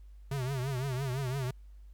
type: tone with vibrato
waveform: square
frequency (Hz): 132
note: C3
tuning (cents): +16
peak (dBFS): -32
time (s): 0.31-1.51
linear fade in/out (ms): 5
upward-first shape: triangle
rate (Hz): 5.9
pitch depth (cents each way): 140
effects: added 50 Hz sine -48 dBFS peak until 1.93 s + pink hiss -75 dBFS RMS until 1.93 s